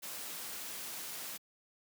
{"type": "noise", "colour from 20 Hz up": "white", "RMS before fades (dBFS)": -43, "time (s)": [0.02, 1.38], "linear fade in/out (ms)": 20, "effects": ["high-pass 150 Hz 12 dB/octave"]}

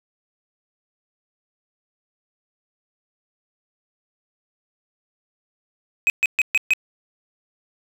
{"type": "tone bursts", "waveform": "triangle", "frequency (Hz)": 2524, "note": "D#7", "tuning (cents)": 24, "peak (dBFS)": -12, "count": 5, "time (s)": [6.07, 6.735], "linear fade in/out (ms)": 0, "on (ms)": 29, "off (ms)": 130, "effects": []}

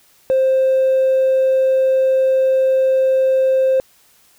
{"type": "tone with hard clipping", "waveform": "sine", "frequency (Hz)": 526, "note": "C5", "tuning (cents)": 9, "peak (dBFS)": -12, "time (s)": [0.3, 3.8], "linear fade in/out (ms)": 0, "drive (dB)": 1, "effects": ["white hiss -53 dBFS RMS until 4.38 s"]}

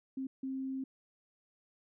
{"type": "tone bursts at uneven times", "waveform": "sine", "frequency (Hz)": 265.4, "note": "C4", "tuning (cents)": 25, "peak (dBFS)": -35, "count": 2, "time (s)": [[0.17, 0.27], [0.43, 0.84]], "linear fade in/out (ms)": 5, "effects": []}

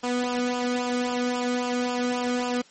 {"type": "tone with flanger", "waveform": "sawtooth", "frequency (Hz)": 246.5, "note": "B3", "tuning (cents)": -3, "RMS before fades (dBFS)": -26, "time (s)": [0.03, 2.62], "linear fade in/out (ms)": 10, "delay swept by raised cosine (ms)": [0.49, 1.14], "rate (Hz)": 3.7, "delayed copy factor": -0.7, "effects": ["white hiss -54 dBFS RMS until 2.7 s", "MP3 32 kbps"]}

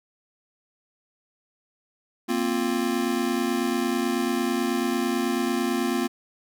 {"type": "chord", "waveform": "square", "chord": "Bb suspended second", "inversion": "none", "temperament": "just", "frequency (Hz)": [233.1, 262.2, 349.6], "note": ["Bb3", "C4", "F4"], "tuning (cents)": [0, 4, 2], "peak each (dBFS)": -28, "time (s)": [2.28, 6.08], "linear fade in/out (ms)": 20, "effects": []}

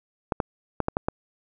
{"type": "clicks", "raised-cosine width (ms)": 1, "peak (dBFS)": -9, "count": 6, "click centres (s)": [0.322, 0.402, 0.803, 0.884, 0.969, 1.085], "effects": []}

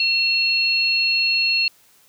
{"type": "tone pair together", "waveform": "sine", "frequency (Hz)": [2713, 4307], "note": ["E7", "C8"], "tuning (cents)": [49, 49], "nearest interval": "minor sixth", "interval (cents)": 800, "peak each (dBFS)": -19, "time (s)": [0, 1.68], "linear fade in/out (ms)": 2, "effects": ["white hiss -55 dBFS RMS until 2.08 s"]}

